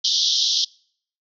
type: band-pass noise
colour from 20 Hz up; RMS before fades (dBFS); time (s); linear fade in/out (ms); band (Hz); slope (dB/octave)
pink; -20; 0.04-0.65; 10; 3200 to 5900; 96
effects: noise-tail reverb RT60 0.6 s tail -26 dB re dry